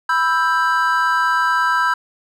triangle chord, E minor, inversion second, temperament just, 988.9 / 1318.5 / 1582.2 Hz, B5 / E6 / G6, +2 / 0 / +16 cents, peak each -17 dBFS, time 0.09-1.94 s, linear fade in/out 5 ms, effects none

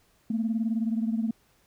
sine beating tone pair, 221.2 / 240.2 Hz, A3 / B3, +9 / -48 cents, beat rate 19 Hz, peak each -25 / -30 dBFS, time 0.3-1.31 s, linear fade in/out 5 ms, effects tanh soft clip ceiling -18 dBFS + pink hiss -65 dBFS RMS until 1.66 s

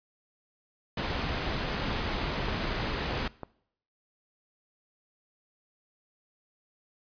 pink low-pass noise, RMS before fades -32 dBFS, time 0.97-3.28 s, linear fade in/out 5 ms, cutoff 4600 Hz, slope 12 dB/octave
clicks, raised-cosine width 1 ms, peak -22 dBFS, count 6, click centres 1.822 / 1.912 / 2.485 / 3.11 / 3.172 / 3.433 s
effects noise-tail reverb RT60 0.7 s tail -22 dB re dry + resampled to 11025 Hz

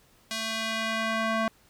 square tone with band-pass filter sweep, 222.6 Hz, A3, 20 cents sharp, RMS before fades -29 dBFS, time 0.31-1.48 s, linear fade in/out 0 ms, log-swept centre 4500 to 1100 Hz, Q 0.87, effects pink hiss -61 dBFS RMS until 1.69 s

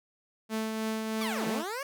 sawtooth tone with tremolo, 220 Hz, A3, in tune, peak -25 dBFS, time 0.49-1.64 s, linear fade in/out 50 ms, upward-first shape triangle, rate 3.2 Hz, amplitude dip 35%
15% pulse linear two-way sweep, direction down then up, 1206 to 152.4 to 575 Hz, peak -27 dBFS, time 1.21-1.83 s, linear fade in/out 2 ms, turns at 1.47 s
effects none

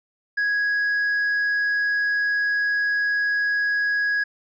triangle tone with tanh clipping, 1661.2 Hz, G#6, in tune, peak -20 dBFS, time 0.37-4.24 s, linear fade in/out 10 ms, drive 7 dB, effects resampled to 16000 Hz

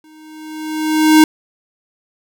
square tone with exponential growth, 311.1 Hz, D#4, in tune, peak -4 dBFS, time 0.04-1.24 s, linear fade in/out 2 ms, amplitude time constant 260 ms, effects none

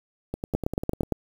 two click trains, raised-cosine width 2 ms, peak -10 / -16 dBFS, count 6 / 8, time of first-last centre 0.55-1.123 / 0.34-1.033 s, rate 8.73 / 10.1 Hz, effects 7-bit

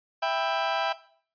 sawtooth chord, E minor, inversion none, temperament just, 659.3 / 791.1 / 988.9 Hz, E5 / G5 / B5, 0 / +16 / +2 cents, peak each -23 / -24 / -28 dBFS, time 0.22-0.93 s, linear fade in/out 10 ms, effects noise-tail reverb RT60 0.5 s tail -17 dB re dry + resampled to 11025 Hz

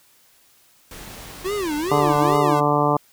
pink noise, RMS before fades -38 dBFS, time 0.91-2.37 s, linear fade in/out 2 ms
square tone with vibrato, 350.7 Hz, F4, 7 cents sharp, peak -23 dBFS, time 1.44-2.61 s, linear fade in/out 20 ms, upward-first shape sine, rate 2.4 Hz, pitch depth 300 cents each way
harmonic tone, 146.83 Hz, D3, in tune, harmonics 1 / 2 / 3 / 4 / 5 / 6 / 7 / 8, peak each -24 / -24 / -24 / -24 / -24 / -24 / -24 / -24 dBFS, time 1.91-2.97 s, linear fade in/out 5 ms
effects white hiss -56 dBFS RMS until 3.12 s

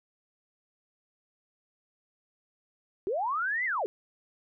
sine linear two-way sweep, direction up then down, 350 to 2095 to 350 Hz, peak -27 dBFS, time 3.07-3.86 s, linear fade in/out 0 ms, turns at 3.65 s, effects none

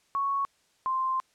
sine tone pair in turn, 1108.7 / 1046.5 Hz, C#6 / C6, 0 / 0 cents, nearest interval minor second, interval 100 cents, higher first, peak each -25 dBFS, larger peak neither, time 0.15-0.45 / 0.86-1.2 s, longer second, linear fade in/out 0 ms, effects white hiss -67 dBFS RMS until 1.34 s + low-pass 8000 Hz 12 dB/octave

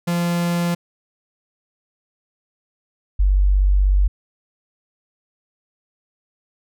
45% pulse / sine tone pair in turn, 172.7 / 48.17 Hz, F3 / G1, -19 / -30 cents, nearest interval octave + minor seventh, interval 2211 cents, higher first, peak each -18 / -12 dBFS, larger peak second, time 0.07-0.75 / 3.19-4.08 s, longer second, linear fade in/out 10 ms, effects none

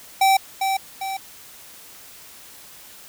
square tone with echo, 774 Hz, G5, 22 cents flat, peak -14 dBFS, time 0.21-0.37 s, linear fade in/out 5 ms, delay 400 ms, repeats 2, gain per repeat -6 dB, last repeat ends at 1.17 s, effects white hiss -44 dBFS RMS until 3.08 s

